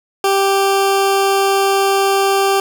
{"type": "tone", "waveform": "20% pulse", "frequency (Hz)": 392, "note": "G4", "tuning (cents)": 0, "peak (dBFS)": -7, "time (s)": [0.24, 2.6], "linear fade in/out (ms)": 2, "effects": []}